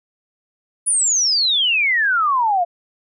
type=exponential sweep; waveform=sine; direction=down; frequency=10000 to 674 Hz; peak=-14 dBFS; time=0.86-2.65 s; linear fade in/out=20 ms; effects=none